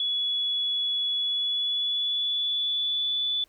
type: tone with pitch glide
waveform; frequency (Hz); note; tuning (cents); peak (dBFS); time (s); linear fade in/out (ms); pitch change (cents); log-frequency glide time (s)
sine; 3391 to 3472; G#7 to A7; +35 to -24; -24; 0-3.44; 2; +41; 1.13-3.25
effects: pink hiss -64 dBFS RMS until 3.48 s